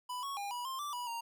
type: tone with pitch steps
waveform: square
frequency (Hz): 993 / 1108 / 807 / 974 / 1055 / 1169 / 976 / 931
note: B5 / C#6 / G#5 / B5 / C6 / D6 / B5 / A#5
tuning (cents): +9 / -1 / -50 / -24 / +14 / -8 / -21 / -2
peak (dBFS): -38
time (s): 0.09-1.21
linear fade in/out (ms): 10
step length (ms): 140
effects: none